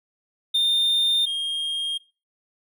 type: tone pair in turn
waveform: triangle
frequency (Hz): 3624 / 3229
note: A#7 / G#7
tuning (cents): -50 / -49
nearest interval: major second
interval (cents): 199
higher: first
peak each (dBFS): -16 / -22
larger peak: first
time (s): 0.54-1.26 / 1.26-1.98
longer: neither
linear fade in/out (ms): 10
effects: noise-tail reverb RT60 0.3 s tail -20 dB re dry